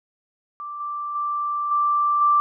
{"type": "tone with level steps", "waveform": "sine", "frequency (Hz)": 1174.7, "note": "D6", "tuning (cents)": 0, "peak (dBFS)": [-30, -26, -22, -17, -14], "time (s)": [0.6, 2.4], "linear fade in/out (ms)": 0, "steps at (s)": [0.8, 1.15, 1.71, 2.21], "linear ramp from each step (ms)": 5, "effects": []}